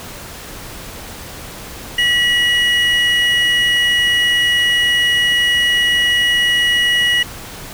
triangle tone pair together, 1938 / 2904 Hz, B6 / F#7, -33 / -33 cents, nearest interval perfect fifth, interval 700 cents, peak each -13 dBFS, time 1.98-7.23 s, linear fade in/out 5 ms, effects pink hiss -32 dBFS RMS until 7.73 s

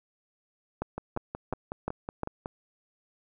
two click trains, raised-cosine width 1 ms, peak -16 / -20 dBFS, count 5 / 9, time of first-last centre 0.82-2.233 / 0.98-2.459 s, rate 2.83 / 5.41 Hz, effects none

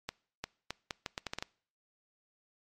accelerating click train, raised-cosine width 0.2 ms, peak -18 dBFS, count 10, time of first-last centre 0.09-1.425 s, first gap 350 ms, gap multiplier 0.76, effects noise-tail reverb RT60 0.5 s tail -24 dB re dry + MP3 64 kbps

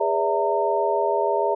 sine tone cluster, 409.1 / 489.3 / 576 / 657 / 916 Hz, G#4 / B4 / D5 / E5 / A#5, -26 / -16 / -34 / -6 / -31 cents, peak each -24 / -30 / -26 / -25 / -24 dBFS, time 0-1.55 s, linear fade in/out 10 ms, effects none

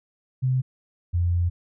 sine tone pair in turn, 129.2 / 87.11 Hz, C3 / F2, -21 / -4 cents, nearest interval perfect fifth, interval 683 cents, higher first, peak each -19 / -19 dBFS, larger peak neither, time 0.42-0.62 / 1.13-1.5 s, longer second, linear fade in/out 20 ms, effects none

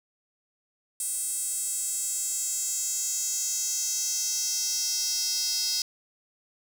square tone with high-pass filter sweep, 294.6 Hz, D4, 6 cents sharp, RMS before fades -29 dBFS, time 1-5.82 s, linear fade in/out 2 ms, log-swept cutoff 8700 to 5100 Hz, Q 5, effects none

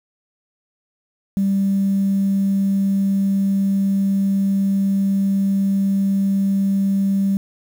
sine tone, 196 Hz, G3, in tune, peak -14 dBFS, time 1.37-7.37 s, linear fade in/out 0 ms, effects tanh soft clip ceiling -10 dBFS + 7-bit

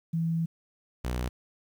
sine / sawtooth tone pair in turn, 164.81 / 61.52 Hz, E3 / B1, 0 / -6 cents, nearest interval octave + perfect fourth, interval 1706 cents, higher first, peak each -25 dBFS, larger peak neither, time 0.13-0.46 / 1.04-1.29 s, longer first, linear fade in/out 10 ms, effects 10-bit

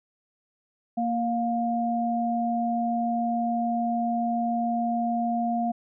sine tone pair together, 233.1 / 706.2 Hz, A#3 / F5, 0 / +19 cents, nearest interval octave + perfect fifth, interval 1919 cents, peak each -26 dBFS, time 0.97-5.72 s, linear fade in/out 10 ms, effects none

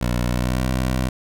15% pulse tone with pitch glide, 60.3 to 63.63 Hz, B1 to C2, -41 to -48 cents, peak -13 dBFS, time 0.01-1.09 s, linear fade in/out 5 ms, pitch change +93 cents, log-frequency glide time 0.26-0.62 s, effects none

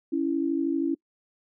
sine tone pair together, 278.5 / 331.2 Hz, C#4 / E4, +8 / +8 cents, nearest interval minor third, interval 300 cents, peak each -26 dBFS, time 0.12-0.95 s, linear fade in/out 10 ms, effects noise-tail reverb RT60 0.1 s tail -25 dB re dry

